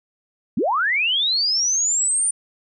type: linear sweep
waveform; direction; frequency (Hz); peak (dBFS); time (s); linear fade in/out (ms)
sine; up; 164.81 to 9230; -17; 0.57-2.31; 5
effects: none